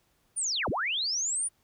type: linear two-way sweep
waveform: sine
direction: down then up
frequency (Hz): 9680 to 41.2 to 9680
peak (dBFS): -27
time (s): 0.36-1.49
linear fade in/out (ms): 20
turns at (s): 0.69
effects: pink hiss -70 dBFS RMS until 1.63 s